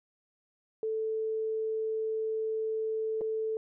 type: tone with dropouts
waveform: sine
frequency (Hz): 440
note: A4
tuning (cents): 0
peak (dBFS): -29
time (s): 0.83-3.57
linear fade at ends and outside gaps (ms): 1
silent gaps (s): 3.21-3.215
effects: none